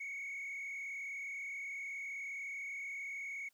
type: tone with frequency modulation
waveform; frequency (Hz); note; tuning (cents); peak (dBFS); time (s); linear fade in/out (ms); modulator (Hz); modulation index
sine; 2217; C#7; 0; -38; 0-3.49; 10; 39.2; 1.3
effects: tanh soft clip ceiling -39 dBFS + white hiss -75 dBFS RMS until 3.53 s